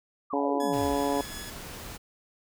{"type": "exponential sweep", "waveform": "sine", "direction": "down", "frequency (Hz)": [1244.5, 51.2], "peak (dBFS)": -35, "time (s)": [0.3, 0.96], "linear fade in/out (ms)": 10}
{"type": "harmonic tone", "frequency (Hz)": 141.4, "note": "C#3", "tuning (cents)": 35, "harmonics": [2, 3, 4, 5, 6, 7], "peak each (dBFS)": [-29, -31, -32, -33, -34, -34], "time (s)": [0.33, 1.21], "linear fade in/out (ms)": 2}
{"type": "tone with tremolo", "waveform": "10% pulse", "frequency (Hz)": 1697, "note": "G#6", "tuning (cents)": 37, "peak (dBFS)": -30, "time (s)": [0.6, 1.5], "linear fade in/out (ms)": 2, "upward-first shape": "sine", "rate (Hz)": 5.5, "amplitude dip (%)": 30}
{"type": "noise", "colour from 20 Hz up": "pink", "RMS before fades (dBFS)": -41, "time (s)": [0.72, 1.98], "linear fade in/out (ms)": 20}
{"effects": []}